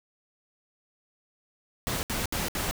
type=noise bursts; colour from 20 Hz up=pink; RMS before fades=-30 dBFS; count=4; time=1.87-2.711 s; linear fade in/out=0 ms; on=160 ms; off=67 ms; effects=none